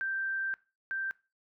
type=tone pair in turn; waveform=sine; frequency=1568 / 1568 Hz; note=G6 / G6; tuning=0 / 0 cents; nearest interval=unison; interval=0 cents; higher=neither; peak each=-30 / -31 dBFS; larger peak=first; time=0.01-0.54 / 0.91-1.11 s; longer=first; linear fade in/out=0 ms; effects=noise-tail reverb RT60 0.3 s tail -20 dB re dry